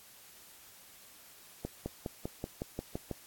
accelerating click train, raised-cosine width 2 ms, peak -22 dBFS, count 9, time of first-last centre 1.65-3.113 s, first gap 210 ms, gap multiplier 0.96, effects white hiss -56 dBFS RMS until 3.26 s + AAC 64 kbps

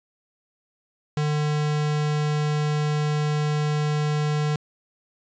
square tone, 150 Hz, D3, 37 cents sharp, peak -22 dBFS, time 1.17-4.56 s, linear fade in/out 2 ms, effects resampled to 16000 Hz + 8-bit

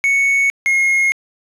triangle tone pair in turn, 2217 / 2153 Hz, C#7 / C7, 0 / +49 cents, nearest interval minor second, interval 51 cents, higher first, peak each -10 dBFS, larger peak neither, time 0.04-0.5 / 0.66-1.12 s, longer neither, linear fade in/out 0 ms, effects resampled to 32000 Hz + 8-bit

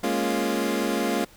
25% pulse chord, Bb minor seventh, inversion third, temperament equal, 207.7 / 233.1 / 277.2 / 349.2 Hz, Ab3 / Bb3 / Db4 / F4, 0 / 0 / 0 / 0 cents, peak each -25 dBFS, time 0.03-1.25 s, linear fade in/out 10 ms, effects pink hiss -52 dBFS RMS until 1.36 s

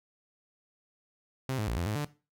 sawtooth tone with pitch steps, 131.8 / 106.7 / 57.6 / 85.9 / 106.1 / 147.2 Hz, C3 / G#2 / A#1 / F2 / G#2 / D3, +13 / +47 / -20 / -28 / +38 / +4 cents, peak -26 dBFS, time 1.49-2.048 s, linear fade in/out 0 ms, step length 93 ms, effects noise-tail reverb RT60 0.3 s tail -17 dB re dry

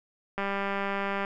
click train, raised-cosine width 0.5 ms, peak -16 dBFS, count 173, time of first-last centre 0.38-1.249 s, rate 198 Hz, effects none

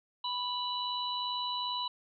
harmonic tone, 987.8 Hz, B5, in tune, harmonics 1 / 3 / 4, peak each -35 / -39 / -36 dBFS, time 0.24-1.88 s, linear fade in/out 5 ms, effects none

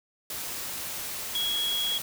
sine tone in noise, 3322 Hz, G#7, in tune, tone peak -26 dBFS, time 1.35-1.98 s, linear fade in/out 2 ms, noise white, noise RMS -35 dBFS, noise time 0.3-2.02 s, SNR +6 dB, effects none

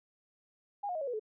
sine tone with pitch steps, 814 / 716.9 / 631.3 / 556 / 489.6 / 431.2 Hz, G#5 / F5 / D#5 / C#5 / B4 / A4, -35 / +45 / +25 / +5 / -15 / -35 cents, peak -33 dBFS, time 0.83-1.196 s, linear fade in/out 10 ms, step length 61 ms, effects none

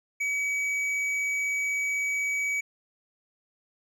sine tone with hard clipping, 2274 Hz, C#7, 44 cents sharp, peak -27 dBFS, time 0.2-2.61 s, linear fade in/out 10 ms, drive 6 dB, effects none

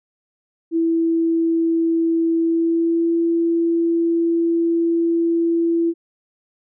sine tone with pitch glide, 330 to 335.2 Hz, E4 to E4, +2 to +29 cents, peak -15 dBFS, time 0.71-5.94 s, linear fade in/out 50 ms, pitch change +27 cents, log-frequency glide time 2.39-3.14 s, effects none

